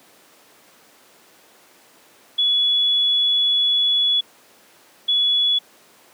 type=tone bursts at uneven times; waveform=sine; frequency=3398 Hz; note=G#7; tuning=39 cents sharp; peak=-15 dBFS; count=2; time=2.38-4.21 / 5.08-5.59 s; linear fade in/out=10 ms; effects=pink hiss -51 dBFS RMS until 6.13 s + high-pass 300 Hz 12 dB/octave